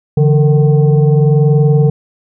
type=tone with frequency modulation; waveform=sine; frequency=143.6 Hz; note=D3; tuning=39 cents flat; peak=-6 dBFS; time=0.17-1.9 s; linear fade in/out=5 ms; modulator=308 Hz; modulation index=0.82; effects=none